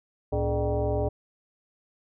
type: tone with frequency modulation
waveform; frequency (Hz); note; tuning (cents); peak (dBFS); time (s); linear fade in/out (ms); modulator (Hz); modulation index
sine; 243.8; B3; -22; -23; 0.32-1.09; 10; 177; 2.6
effects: none